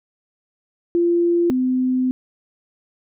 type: tone pair in turn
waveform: sine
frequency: 344.2 / 255.7 Hz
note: F4 / C4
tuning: -25 / -40 cents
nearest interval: perfect fourth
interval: 515 cents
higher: first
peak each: -14 / -16 dBFS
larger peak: first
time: 0.95-1.5 / 1.5-2.11 s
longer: second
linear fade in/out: 0 ms
effects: none